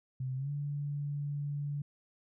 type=tone with pitch glide; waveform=sine; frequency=130.1 to 144.35 Hz; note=C3 to D3; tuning=-9 to -30 cents; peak=-33 dBFS; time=0.2-1.82 s; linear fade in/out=5 ms; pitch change=+179 cents; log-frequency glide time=0.36-0.5 s; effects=none